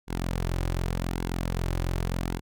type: tone with flanger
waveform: sawtooth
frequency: 43.69 Hz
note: F1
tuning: 1 cent sharp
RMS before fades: -29 dBFS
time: 0.07-2.41 s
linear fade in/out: 50 ms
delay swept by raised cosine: 1.6 to 4.5 ms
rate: 0.86 Hz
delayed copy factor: -0.5
effects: none